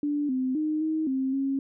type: tone with pitch steps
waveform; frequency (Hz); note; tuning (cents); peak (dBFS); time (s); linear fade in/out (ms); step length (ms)
sine; 292.2 / 258.4 / 307.8 / 314.9 / 264.5 / 272.1; D4 / C4 / D#4 / D#4 / C4 / C#4; -9 / -21 / -19 / +21 / +19 / -32; -24; 0.03-1.59; 2; 260
effects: none